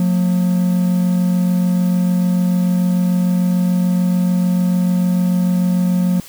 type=tone pair together; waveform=triangle; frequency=180.01 / 226.8 Hz; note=F#3 / A#3; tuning=-47 / -47 cents; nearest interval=major third; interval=400 cents; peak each=-11 / -21 dBFS; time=0-6.2 s; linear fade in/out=2 ms; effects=white hiss -39 dBFS RMS until 6.28 s